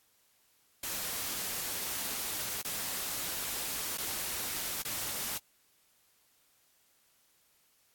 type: noise with dropouts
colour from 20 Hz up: white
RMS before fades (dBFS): -36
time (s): 0.83-5.38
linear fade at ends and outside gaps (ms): 5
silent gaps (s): 2.618-2.647 / 3.973-3.981 / 4.823-4.849
effects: white hiss -69 dBFS RMS until 7.94 s + AAC 64 kbps